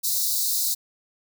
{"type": "high-pass noise", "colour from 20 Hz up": "white", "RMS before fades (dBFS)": -24, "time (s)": [0.03, 0.75], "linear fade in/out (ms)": 20, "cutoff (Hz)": 3800, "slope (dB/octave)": 96, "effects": []}